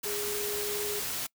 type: tone in noise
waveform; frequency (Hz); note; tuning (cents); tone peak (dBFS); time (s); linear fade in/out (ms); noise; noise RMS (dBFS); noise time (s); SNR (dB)
sine; 413.8; G#4; -6; -34; 0.05-1; 10; white; -34; 0.03-1.27; -3
effects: noise-tail reverb RT60 0.1 s tail -23 dB re dry